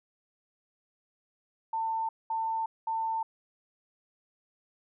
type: tone bursts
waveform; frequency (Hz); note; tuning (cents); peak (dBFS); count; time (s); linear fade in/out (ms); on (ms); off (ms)
sine; 896; A5; +31; -28; 3; 1.73-3.23; 5; 360; 210
effects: none